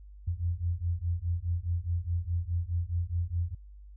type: beating tone pair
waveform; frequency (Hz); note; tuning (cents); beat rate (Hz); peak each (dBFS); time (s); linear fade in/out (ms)
sine; 84.1 / 88.9; E2 / F2; +35 / +31; 4.8; -31; 0.27-3.55; 10
effects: added 50 Hz sine -46 dBFS peak until 3.96 s